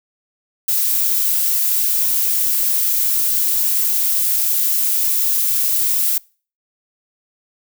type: noise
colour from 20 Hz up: violet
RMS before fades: -17 dBFS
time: 0.68-6.18 s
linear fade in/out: 5 ms
effects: noise-tail reverb RT60 0.4 s tail -25 dB re dry